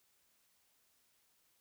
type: silence
effects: white hiss -74 dBFS RMS until 1.6 s